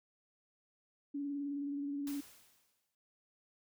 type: tone with vibrato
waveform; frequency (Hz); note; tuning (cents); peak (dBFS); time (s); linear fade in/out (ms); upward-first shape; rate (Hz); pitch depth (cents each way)
sine; 284; C#4; +42; -36; 1.14-2.21; 10; square; 19; 22
type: noise with exponential decay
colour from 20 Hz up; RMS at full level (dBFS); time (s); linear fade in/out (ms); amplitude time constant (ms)
white; -48; 2.07-2.95; 1; 190
effects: none